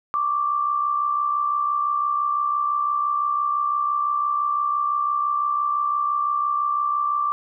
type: tone pair together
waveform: sine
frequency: 1108.7 / 1174.6 Hz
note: C#6 / D6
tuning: 0 / 0 cents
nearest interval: minor second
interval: 100 cents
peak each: -28 / -20 dBFS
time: 0.14-7.32 s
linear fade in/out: 0 ms
effects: none

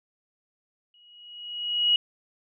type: tone with exponential growth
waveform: sine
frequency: 2904 Hz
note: F#7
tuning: 33 cents flat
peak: -16 dBFS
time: 0.94-1.96 s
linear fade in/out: 2 ms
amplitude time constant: 220 ms
effects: none

